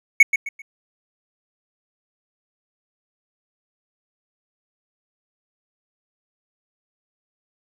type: tone with echo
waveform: triangle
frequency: 2217 Hz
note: C#7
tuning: in tune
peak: -4 dBFS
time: 0.2-0.23 s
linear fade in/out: 5 ms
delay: 130 ms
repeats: 3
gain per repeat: -10 dB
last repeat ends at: 0.62 s
effects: none